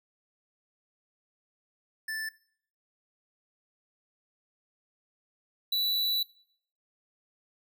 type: tone pair in turn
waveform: square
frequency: 1760 / 3951 Hz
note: A6 / B7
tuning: 0 / 0 cents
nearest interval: octave + major second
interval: 1400 cents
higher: second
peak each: -33 / -26 dBFS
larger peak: second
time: 2.08-2.29 / 5.72-6.23 s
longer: second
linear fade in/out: 5 ms
effects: noise-tail reverb RT60 0.6 s tail -21 dB re dry